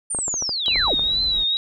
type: linear sweep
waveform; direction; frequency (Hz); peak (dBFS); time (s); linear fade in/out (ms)
sine; down; 9190 to 160; -22; 0.1-0.95; 10
type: clicks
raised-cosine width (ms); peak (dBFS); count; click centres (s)
1; -17; 10; 0.148 / 0.188 / 0.281 / 0.341 / 0.424 / 0.493 / 0.682 / 0.759 / 0.882 / 0.994
type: tone with vibrato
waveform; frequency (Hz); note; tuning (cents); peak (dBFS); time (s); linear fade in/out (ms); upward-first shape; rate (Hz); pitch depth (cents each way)
sine; 3871; B7; -35; -18; 0.66-1.57; 0; triangle; 2.2; 100
type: noise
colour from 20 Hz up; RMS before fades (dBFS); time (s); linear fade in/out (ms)
brown; -35; 0.7-1.44; 5
effects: none